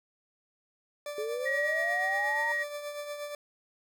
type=tone with tremolo; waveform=40% pulse; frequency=586 Hz; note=D5; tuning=4 cents flat; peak=-33 dBFS; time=1.06-3.35 s; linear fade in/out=2 ms; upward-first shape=triangle; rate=8.4 Hz; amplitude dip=55%
type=linear sweep; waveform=sine; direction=up; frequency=415.3 to 932.3 Hz; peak=-32 dBFS; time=1.18-2.52 s; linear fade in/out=2 ms
type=tone with pitch glide; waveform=sine; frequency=1903 to 1890.9 Hz; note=A#6 to A#6; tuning=+35 to +24 cents; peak=-28 dBFS; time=1.45-2.64 s; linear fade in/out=20 ms; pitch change=-11 cents; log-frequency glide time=1.63-2.03 s
effects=none